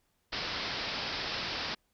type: low-pass noise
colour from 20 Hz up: white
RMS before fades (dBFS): -36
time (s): 0.32-1.75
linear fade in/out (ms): 10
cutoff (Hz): 5300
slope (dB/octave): 96
effects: pink hiss -75 dBFS RMS until 1.93 s